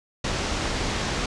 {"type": "low-pass noise", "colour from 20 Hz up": "pink", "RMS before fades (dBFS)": -27, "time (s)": [0.24, 1.26], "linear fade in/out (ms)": 5, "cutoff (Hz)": 6800, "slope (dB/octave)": 24, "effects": ["resampled to 24000 Hz"]}